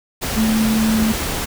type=tone in noise; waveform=sine; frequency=220 Hz; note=A3; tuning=in tune; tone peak=-14 dBFS; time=0.36-1.13 s; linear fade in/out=20 ms; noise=pink; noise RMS=-23 dBFS; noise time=0.21-1.46 s; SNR=+6 dB; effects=none